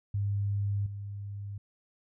sine tone with level steps, 100.9 Hz, G#2, 49 cents flat, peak -27 / -36 dBFS, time 0.14-1.58 s, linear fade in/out 5 ms, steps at 0.86 s, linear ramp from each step 5 ms, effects none

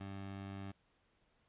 20% pulse tone, 98 Hz, G2, in tune, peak -39 dBFS, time 0-0.72 s, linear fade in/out 10 ms, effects pink hiss -75 dBFS RMS until 1.48 s + resampled to 8000 Hz

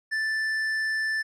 sine tone with tanh clipping, 1761 Hz, A6, 1 cent sharp, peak -26 dBFS, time 0.11-1.23 s, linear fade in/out 20 ms, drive 8 dB, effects none

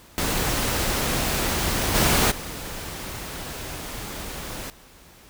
pink noise with level steps, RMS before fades -24 / -19 / -34 dBFS, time 0.18-4.7 s, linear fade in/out 0 ms, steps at 1.94 / 2.3 s, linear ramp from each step 20 ms, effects pink hiss -50 dBFS RMS until 5.29 s

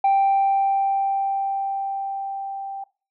sine tone with level ramp, 785 Hz, G5, 2 cents sharp, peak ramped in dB -12 to -29 dBFS, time 0.04-2.84 s, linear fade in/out 5 ms, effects noise-tail reverb RT60 0.3 s tail -19 dB re dry + tanh soft clip ceiling -13 dBFS

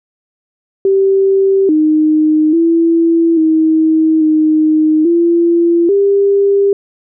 sine tone with pitch steps, 388.5 / 308.9 / 332.5 / 317.5 / 310.7 / 340.2 / 398.8 Hz, G4 / D#4 / E4 / D#4 / D#4 / F4 / G4, -16 / -12 / +15 / +35 / -2 / -45 / +30 cents, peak -7 dBFS, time 0.85-6.73 s, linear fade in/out 2 ms, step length 840 ms, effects none

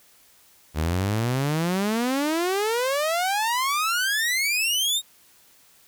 sawtooth exponential sweep, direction up, 74 to 3780 Hz, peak -18 dBFS, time 0.74-5.02 s, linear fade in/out 50 ms, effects white hiss -56 dBFS RMS until 5.87 s

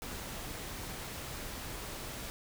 pink noise, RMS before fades -42 dBFS, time 0.02-2.3 s, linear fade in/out 0 ms, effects none

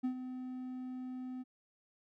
triangle tone with ADSR envelope, 254.7 Hz, C4, 46 cents flat, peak -28 dBFS, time 0.03-1.44 s, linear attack 18 ms, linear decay 90 ms, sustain -10 dB, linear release 27 ms, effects none

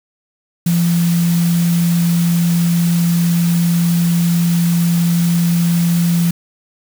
sine tone in noise, 171 Hz, F3, 36 cents flat, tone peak -11 dBFS, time 0.66-6.31 s, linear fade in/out 5 ms, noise white, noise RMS -27 dBFS, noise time 0.66-6.31 s, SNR +13 dB, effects none

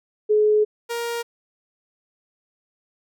sine / sawtooth tone pair in turn, 424.5 / 469.7 Hz, G#4 / A#4, +38 / +13 cents, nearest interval major second, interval 175 cents, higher second, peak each -14 / -21 dBFS, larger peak first, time 0.29-0.65 / 0.89-1.23 s, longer first, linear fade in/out 20 ms, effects none

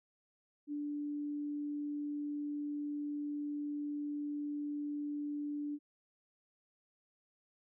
sine tone, 292.7 Hz, D4, 6 cents flat, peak -36 dBFS, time 0.67-5.79 s, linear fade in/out 50 ms, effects none

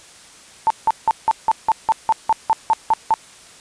sine tone bursts, 889 Hz, A5, 18 cents sharp, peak -11 dBFS, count 13, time 0.67-3.139 s, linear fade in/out 0 ms, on 33 ms, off 170 ms, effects white hiss -44 dBFS RMS until 3.6 s + resampled to 22050 Hz

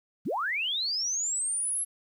sine linear sweep, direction up, 105.8 to 11220 Hz, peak -27 dBFS, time 0.25-1.85 s, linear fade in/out 20 ms, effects 10-bit

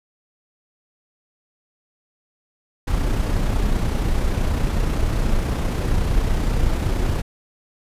brown noise with amplitude modulation, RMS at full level -18 dBFS, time 2.87-7.22 s, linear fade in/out 10 ms, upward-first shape sine, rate 30.6 Hz, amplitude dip 35%, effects resampled to 32000 Hz

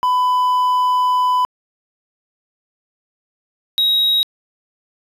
triangle tone pair in turn, 1000 / 3807 Hz, B5 / A#7, +21 / +36 cents, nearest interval octave + major seventh, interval 2315 cents, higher second, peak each -11 / -11 dBFS, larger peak neither, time 0.03-1.45 / 3.78-4.23 s, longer first, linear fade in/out 0 ms, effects resampled to 32000 Hz + 8-bit

